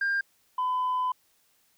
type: tone pair in turn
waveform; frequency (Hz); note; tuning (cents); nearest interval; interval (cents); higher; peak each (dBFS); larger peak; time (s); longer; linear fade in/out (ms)
sine; 1600 / 1007.9; G6 / B5; +35 / +35; minor sixth; 800; first; -22 / -23; first; 0.01-0.21 / 0.58-1.12; second; 5
effects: tanh soft clip ceiling -22 dBFS + white hiss -67 dBFS RMS until 1.77 s